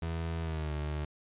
30% pulse tone with pitch glide, 82.41 to 75.14 Hz, E2 to D2, 0 to +40 cents, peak -30 dBFS, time 0.02-1.05 s, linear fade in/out 5 ms, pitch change -160 cents, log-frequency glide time 0.41-0.73 s, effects resampled to 8000 Hz

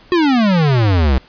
square exponential sweep, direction down, 368.2 to 61.74 Hz, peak -11 dBFS, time 0.12-1.18 s, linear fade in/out 0 ms, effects pink hiss -46 dBFS RMS until 1.28 s + resampled to 11025 Hz

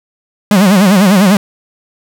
45% pulse tone with vibrato, 195 Hz, G3, 9 cents flat, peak -5 dBFS, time 0.51-1.37 s, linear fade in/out 2 ms, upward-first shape sine, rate 10 Hz, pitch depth 150 cents each way, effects none

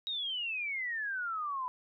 sine exponential sweep, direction down, 3823 to 987.8 Hz, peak -33 dBFS, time 0.07-1.68 s, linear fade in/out 0 ms, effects none

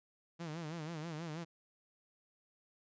sawtooth tone with vibrato, 160.9 Hz, E3, 42 cents flat, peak -37 dBFS, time 0.39-1.45 s, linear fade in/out 20 ms, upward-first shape sine, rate 6.2 Hz, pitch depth 120 cents each way, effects resampled to 16000 Hz

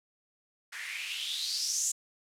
blue noise with band-pass filter sweep, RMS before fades -34 dBFS, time 0.72-1.92 s, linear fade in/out 10 ms, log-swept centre 1700 to 7300 Hz, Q 5.6, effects low-pass 12000 Hz 12 dB/octave

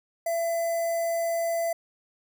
square tone with notch filter, 671 Hz, E5, 31 cents sharp, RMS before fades -27 dBFS, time 0.26-1.73 s, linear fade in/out 5 ms, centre 3300 Hz, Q 0.55, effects none

